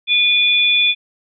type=tone pair together; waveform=sine; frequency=2444 / 3463 Hz; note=D#7 / A7; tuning=-32 / -28 cents; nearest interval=tritone; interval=604 cents; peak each=-14 dBFS; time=0.07-0.95 s; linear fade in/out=50 ms; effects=none